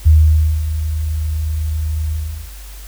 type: tone with ADSR envelope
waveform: sine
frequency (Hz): 77.78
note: D#2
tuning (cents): 0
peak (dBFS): -4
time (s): 0.05-2.51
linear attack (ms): 21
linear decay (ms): 540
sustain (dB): -12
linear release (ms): 400
effects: added 50 Hz sine -31 dBFS peak until 2.87 s + white hiss -40 dBFS RMS until 2.87 s